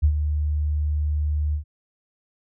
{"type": "tone with ADSR envelope", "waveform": "sine", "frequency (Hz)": 75, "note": "D2", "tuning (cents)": 37, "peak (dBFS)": -12, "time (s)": [0.02, 1.64], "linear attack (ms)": 23, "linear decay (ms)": 76, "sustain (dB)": -8, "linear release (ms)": 100, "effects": []}